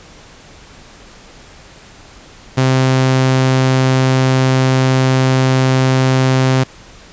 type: tone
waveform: sawtooth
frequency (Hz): 130.81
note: C3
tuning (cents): 0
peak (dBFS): -6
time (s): 2.57-6.64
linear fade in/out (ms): 10
effects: pink hiss -40 dBFS RMS until 7.12 s + resampled to 16000 Hz